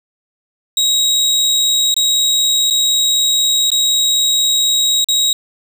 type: tone with dropouts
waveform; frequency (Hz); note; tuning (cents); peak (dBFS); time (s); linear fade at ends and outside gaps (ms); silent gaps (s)
30% pulse; 3809; A#7; +37; -9; 0.77-5.33; 2; 1.942-1.965 / 2.701-2.707 / 3.703-3.717 / 5.044-5.086
effects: none